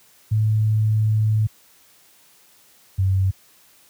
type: tone pair in turn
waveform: sine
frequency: 108.3 / 95.4 Hz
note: A2 / G2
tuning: -27 / -47 cents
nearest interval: major second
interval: 220 cents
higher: first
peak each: -15 dBFS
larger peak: neither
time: 0.31-1.47 / 2.98-3.31 s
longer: first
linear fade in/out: 10 ms
effects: white hiss -54 dBFS RMS until 3.89 s + high-pass 60 Hz 12 dB/octave